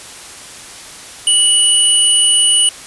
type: tone pair together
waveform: sine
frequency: 2942 / 9308 Hz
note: F#7 / D9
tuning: -11 / -17 cents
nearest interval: octave + minor sixth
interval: 1994 cents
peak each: -11 dBFS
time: 1.27-2.69 s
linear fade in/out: 2 ms
effects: white hiss -33 dBFS RMS until 2.86 s + resampled to 24000 Hz